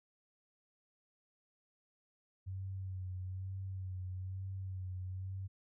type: tone with vibrato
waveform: sine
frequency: 93.9 Hz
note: F#2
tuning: 26 cents sharp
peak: -39 dBFS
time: 2.46-5.48 s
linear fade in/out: 20 ms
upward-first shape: sine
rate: 1.1 Hz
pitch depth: 35 cents each way
effects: none